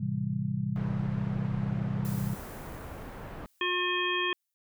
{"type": "chord", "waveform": "sine", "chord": "A minor seventh", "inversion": "none", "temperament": "just", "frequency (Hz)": [110, 132, 165, 198], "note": ["A2", "C3", "E3", "G3"], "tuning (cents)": [0, 16, 2, 18], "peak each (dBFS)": [-36, -32, -35, -33], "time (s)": [0, 2.35], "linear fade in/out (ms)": 10}
{"type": "low-pass noise", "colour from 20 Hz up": "pink", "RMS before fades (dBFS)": -42, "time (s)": [0.76, 3.46], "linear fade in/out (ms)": 0, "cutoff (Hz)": 1500, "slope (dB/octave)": 12}
{"type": "noise with exponential decay", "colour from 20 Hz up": "blue", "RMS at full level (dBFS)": -44, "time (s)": [2.05, 4.54], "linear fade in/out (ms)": 0, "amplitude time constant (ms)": 540}
{"type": "harmonic tone", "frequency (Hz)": 358.8, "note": "F4", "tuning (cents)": 47, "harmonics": [1, 3, 5, 7, 9], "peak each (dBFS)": [-33, -33, -33, -33, -33], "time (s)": [3.61, 4.33], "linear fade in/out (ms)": 2}
{"effects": []}